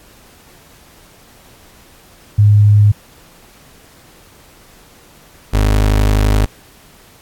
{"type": "tone pair in turn", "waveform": ["sine", "30% pulse"], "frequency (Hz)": [103.83, 51.74], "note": ["G#2", "G#1"], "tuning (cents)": [0, -6], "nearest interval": "octave", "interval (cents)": 1206, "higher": "first", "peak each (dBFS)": [-5, -7], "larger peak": "first", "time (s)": [[2.38, 2.92], [5.53, 6.46]], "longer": "second", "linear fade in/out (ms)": 10, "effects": ["pink hiss -45 dBFS RMS until 7.21 s", "AAC 64 kbps"]}